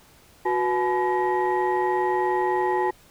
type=tone cluster; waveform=sine; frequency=366.8 / 490.9 / 855 / 998 / 1892 Hz; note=F#4 / B4 / A5 / B5 / A#6; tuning=-15 / -10 / -50 / +18 / +25 cents; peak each=-23 / -31 / -23 / -30 / -32 dBFS; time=0.45-2.91 s; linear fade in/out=10 ms; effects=tanh soft clip ceiling -13 dBFS + pink hiss -54 dBFS RMS until 3.1 s